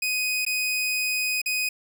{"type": "tone with dropouts", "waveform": "sawtooth", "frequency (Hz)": 2500, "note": "D#7", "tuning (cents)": 8, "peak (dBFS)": -20, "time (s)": [0.02, 1.69], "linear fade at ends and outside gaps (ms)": 5, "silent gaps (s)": [[0.451, 0.464], [1.417, 1.459]], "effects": []}